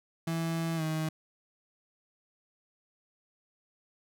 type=tone with pitch glide; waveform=35% pulse; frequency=164.81 to 157.64 Hz; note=E3 to D#3; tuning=0 to +23 cents; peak=-28 dBFS; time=0.27-1.09 s; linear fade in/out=5 ms; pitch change=-77 cents; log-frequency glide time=0.76-0.82 s; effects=none